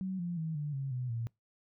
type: tone with pitch steps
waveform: sine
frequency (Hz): 188.4 / 173.76 / 160.27 / 147.82 / 136.33 / 125.74 / 115.97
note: F#3 / F3 / E3 / D3 / C#3 / B2 / A#2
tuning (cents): +32 / -8 / -48 / +12 / -28 / +32 / -9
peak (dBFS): -33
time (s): 0.01-1.27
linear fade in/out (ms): 0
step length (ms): 180
effects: noise-tail reverb RT60 0.2 s tail -25 dB re dry